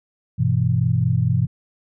sine chord, E minor, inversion first, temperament just, 98.89 / 123.61 / 164.81 Hz, G2 / B2 / E3, +16 / +2 / 0 cents, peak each -22 / -18 / -22 dBFS, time 0.38-1.47 s, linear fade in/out 20 ms, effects none

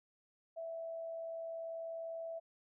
sine tone with amplitude modulation, 659.3 Hz, E5, in tune, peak -39 dBFS, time 0.56-2.4 s, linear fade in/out 20 ms, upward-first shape sine, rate 80.4 Hz, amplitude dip 30%, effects none

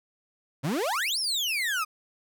35% pulse exponential two-way sweep, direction up then down, 123.47 to 5588 to 1211 Hz, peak -24 dBFS, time 0.63-1.85 s, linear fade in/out 20 ms, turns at 1.19 s, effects none

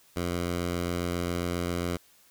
10% pulse tone, 87.4 Hz, F2, 2 cents sharp, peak -20 dBFS, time 0.16-1.97 s, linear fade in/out 5 ms, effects white hiss -60 dBFS RMS until 2.3 s

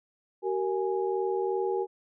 sine tone cluster, 381.2 / 464 / 831 Hz, G4 / A#4 / G#5, -48 / -8 / +1 cents, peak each -28 / -31 / -34 dBFS, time 0.42-1.87 s, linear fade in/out 50 ms, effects none

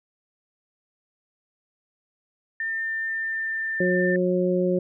sine tone with pitch glide, 1802 to 1788.5 Hz, A6 to A6, +41 to +28 cents, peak -25 dBFS, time 2.6-4.16 s, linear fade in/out 2 ms, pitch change -13 cents, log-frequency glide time 2.82-3.65 s
harmonic tone, 181.3 Hz, F#3, 35 cents flat, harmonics 1 / 2 / 3, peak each -24 / -23 / -25 dBFS, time 3.8-4.79 s, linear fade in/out 5 ms
effects none

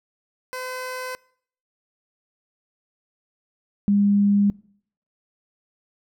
15% pulse / sine tone pair in turn, 510 / 202.4 Hz, C5 / G#3, -44 / -44 cents, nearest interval octave + major third, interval 1600 cents, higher first, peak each -23 / -15 dBFS, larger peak second, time 0.53-1.15 / 3.88-4.5 s, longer neither, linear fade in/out 0 ms, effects noise-tail reverb RT60 0.6 s tail -24 dB re dry

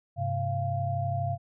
sine tone cluster, 99.9 / 132.1 / 691 Hz, G2 / C3 / F5, +33 / +17 / -19 cents, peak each -31 dBFS, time 0.16-1.38 s, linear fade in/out 50 ms, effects none

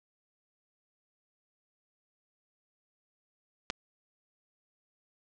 clicks, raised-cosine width 0.2 ms, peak -13 / -24 dBFS, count 2, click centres 3.701 / 3.705 s, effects resampled to 22050 Hz

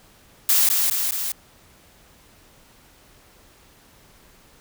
blue noise with echo, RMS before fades -17 dBFS, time 0.49-0.69 s, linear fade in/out 2 ms, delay 210 ms, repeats 3, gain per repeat -3 dB, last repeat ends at 1.32 s, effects pink hiss -53 dBFS RMS until 4.6 s

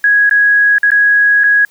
sine tone with dropouts, 1661.2 Hz, G#6, in tune, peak -6 dBFS, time 0.04-1.65 s, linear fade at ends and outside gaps 2 ms, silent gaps 0.295-0.31 / 0.783-0.831 / 0.905-0.917 / 1.436-1.44 s, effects white hiss -50 dBFS RMS until 1.7 s

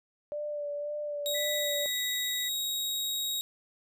sine tone with vibrato, 587.3 Hz, D5, in tune, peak -32 dBFS, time 0.32-1.86 s, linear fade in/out 0 ms, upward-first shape sine, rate 1.9 Hz, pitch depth 23 cents each way
sawtooth tone, 3789 Hz, A#7, 27 cents sharp, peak -27 dBFS, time 1.26-3.41 s, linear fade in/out 0 ms
triangle tone with tremolo, 1982 Hz, B6, 6 cents sharp, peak -34 dBFS, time 1.34-2.49 s, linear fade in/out 10 ms, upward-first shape sine, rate 1.7 Hz, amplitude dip 25%
effects none

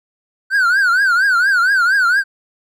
triangle tone with vibrato, 1500 Hz, F#6, 23 cents sharp, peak -9 dBFS, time 0.5-2.24 s, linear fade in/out 50 ms, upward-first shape triangle, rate 4.3 Hz, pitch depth 180 cents each way, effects none

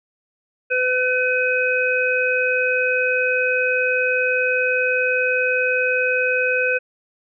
harmonic tone, 505 Hz, B4, 39 cents sharp, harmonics 1 / 3 / 5, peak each -21 / -21 / -21 dBFS, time 0.7-6.79 s, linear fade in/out 20 ms, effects none

